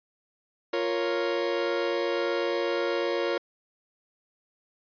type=chord; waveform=40% pulse; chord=Bb minor; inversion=second; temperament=equal; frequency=349.2 / 466.2 / 554.4 Hz; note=F4 / Bb4 / Db5; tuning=0 / 0 / 0 cents; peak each=-29 dBFS; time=0.73-3.38 s; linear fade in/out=5 ms; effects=resampled to 11025 Hz